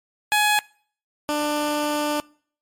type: tone pair in turn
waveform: 15% pulse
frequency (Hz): 840 / 297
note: G#5 / D4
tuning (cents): +19 / +20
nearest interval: octave + tritone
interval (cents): 1799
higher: first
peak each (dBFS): -10 / -15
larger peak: first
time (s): 0.32-0.59 / 1.29-2.2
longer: second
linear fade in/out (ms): 0
effects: noise-tail reverb RT60 0.5 s tail -24 dB re dry + MP3 64 kbps